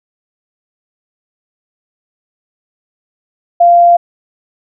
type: tone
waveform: sine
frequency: 693 Hz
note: F5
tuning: 14 cents flat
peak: -3 dBFS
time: 3.6-3.97 s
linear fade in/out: 10 ms
effects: none